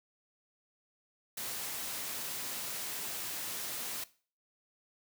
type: noise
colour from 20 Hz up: white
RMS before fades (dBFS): -39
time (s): 1.37-4.04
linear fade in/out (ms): 5
effects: noise-tail reverb RT60 0.4 s tail -18 dB re dry + high-pass 100 Hz 12 dB/octave